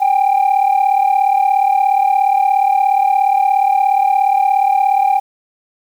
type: tone pair together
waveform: sine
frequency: 773 / 810 Hz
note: G5 / G#5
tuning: -24 / -43 cents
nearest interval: minor second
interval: 81 cents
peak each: -11 dBFS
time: 0-5.2 s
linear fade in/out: 20 ms
effects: tanh soft clip ceiling -7 dBFS + 7-bit